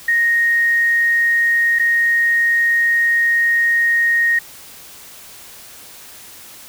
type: tone with dropouts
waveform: sine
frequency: 1864.7 Hz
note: A#6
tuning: in tune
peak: -12 dBFS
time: 0.08-4.39 s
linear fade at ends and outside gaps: 5 ms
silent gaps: 1.788-1.795 s
effects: white hiss -39 dBFS RMS until 6.68 s